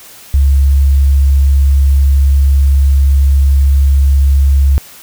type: tone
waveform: sine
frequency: 69 Hz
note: C#2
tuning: 7 cents flat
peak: -5 dBFS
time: 0.34-4.78 s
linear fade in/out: 0 ms
effects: white hiss -36 dBFS RMS until 5.02 s